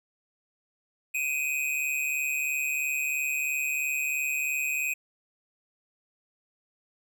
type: tone with amplitude modulation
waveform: square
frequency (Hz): 2500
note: D#7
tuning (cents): +8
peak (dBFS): -24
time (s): 1.14-4.94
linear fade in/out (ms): 10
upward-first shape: sine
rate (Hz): 143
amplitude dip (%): 75
effects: none